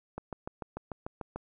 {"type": "click train", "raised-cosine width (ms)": 1, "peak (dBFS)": -23, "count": 9, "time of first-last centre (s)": [0.18, 1.36], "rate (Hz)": 6.78, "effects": []}